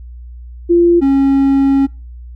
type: tone pair in turn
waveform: sine / triangle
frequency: 344.7 / 273.6 Hz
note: F4 / C#4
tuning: -23 / -23 cents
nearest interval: major third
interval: 400 cents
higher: first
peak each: -6 dBFS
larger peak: neither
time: 0.69-1.01 / 1.01-1.87 s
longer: second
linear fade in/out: 20 ms
effects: noise-tail reverb RT60 0.3 s tail -25 dB re dry + added 60 Hz sine -29 dBFS peak until 2.35 s